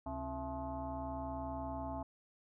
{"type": "tone with frequency modulation", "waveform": "sine", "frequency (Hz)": 467.3, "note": "A#4", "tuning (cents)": 4, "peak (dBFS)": -38, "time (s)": [0.06, 2.03], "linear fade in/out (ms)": 5, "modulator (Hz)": 199, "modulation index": 2.5, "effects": []}